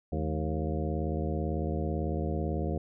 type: harmonic tone with a mistuned harmonic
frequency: 78 Hz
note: D#2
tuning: 5 cents sharp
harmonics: 1 / 2 / 3 / 4 / 5 / 6 / 7 / 9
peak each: -32 / -35 / -37 / -38 / -39 / -40 / -40 / -42 dBFS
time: 0.12-2.78 s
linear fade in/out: 5 ms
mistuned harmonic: 3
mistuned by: -140 cents
effects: none